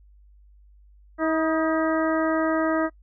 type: harmonic tone with a mistuned harmonic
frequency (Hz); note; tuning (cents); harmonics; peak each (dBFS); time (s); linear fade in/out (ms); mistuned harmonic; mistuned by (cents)
319.8; D#4; +48; 1 / 2 / 3 / 4 / 5 / 6; -23 / -25 / -33 / -29 / -33 / -35; 1.18-2.9; 50; 4; -35
effects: noise-tail reverb RT60 0.1 s tail -24 dB re dry + added 50 Hz sine -50 dBFS peak until 3.02 s